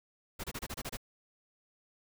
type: noise bursts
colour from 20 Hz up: pink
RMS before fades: -39 dBFS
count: 8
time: 0.39-0.971 s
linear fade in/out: 10 ms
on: 49 ms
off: 27 ms
effects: none